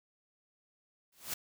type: noise with exponential growth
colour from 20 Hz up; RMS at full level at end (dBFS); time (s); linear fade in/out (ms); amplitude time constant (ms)
white; -33; 1.12-1.34; 5; 47
effects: none